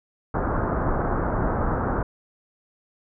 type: low-pass noise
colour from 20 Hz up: pink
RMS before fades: -24 dBFS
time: 0.34-2.03 s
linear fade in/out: 5 ms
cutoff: 1500 Hz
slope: 48 dB/octave
effects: none